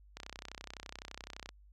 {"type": "click train", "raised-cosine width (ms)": 0.2, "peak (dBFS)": -26, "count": 43, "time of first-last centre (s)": [0.17, 1.491], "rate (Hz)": 31.8, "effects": ["added 50 Hz sine -57 dBFS peak until 1.72 s"]}